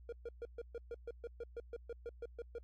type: tone bursts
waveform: triangle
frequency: 470.7 Hz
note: A#4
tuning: 17 cents sharp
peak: -39 dBFS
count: 16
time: 0.09-2.584 s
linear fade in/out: 2 ms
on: 34 ms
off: 130 ms
effects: added 60 Hz sine -54 dBFS peak until 2.63 s + AAC 64 kbps